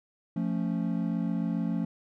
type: chord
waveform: triangle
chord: F augmented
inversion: none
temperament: equal with one note detuned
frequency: 174.61 / 221.7 / 277.2 Hz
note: F3 / A3 / C#4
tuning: 0 / +13 / 0 cents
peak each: -28 / -29 / -32 dBFS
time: 0.36-1.85 s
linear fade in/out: 5 ms
effects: none